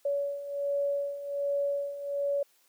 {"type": "beating tone pair", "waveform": "sine", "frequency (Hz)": [565, 566.3], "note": ["C#5", "C#5"], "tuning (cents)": [33, 37], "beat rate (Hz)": 1.3, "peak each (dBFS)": [-34, -29], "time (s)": [0.05, 2.43], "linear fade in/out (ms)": 5, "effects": ["white hiss -66 dBFS RMS until 2.68 s", "high-pass 300 Hz 12 dB/octave"]}